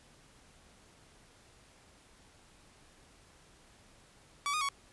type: tone with pitch steps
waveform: sawtooth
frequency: 1144 / 1231 / 1115 Hz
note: D6 / D#6 / C#6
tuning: -46 / -19 / +10 cents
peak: -27 dBFS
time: 4.46-4.688 s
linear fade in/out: 0 ms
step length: 76 ms
effects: pink hiss -61 dBFS RMS until 4.92 s + resampled to 24000 Hz